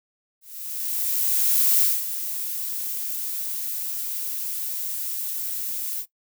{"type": "noise with ADSR envelope", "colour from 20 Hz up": "violet", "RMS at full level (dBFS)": -18, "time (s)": [0.41, 6.06], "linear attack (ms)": 1400, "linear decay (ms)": 210, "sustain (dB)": -11, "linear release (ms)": 69, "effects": ["noise-tail reverb RT60 0.1 s tail -17 dB re dry"]}